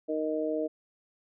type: harmonic tone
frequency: 155.56 Hz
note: D#3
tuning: in tune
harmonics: 2 / 3 / 4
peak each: -32 / -32 / -32 dBFS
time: 0.08-0.68 s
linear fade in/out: 20 ms
effects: none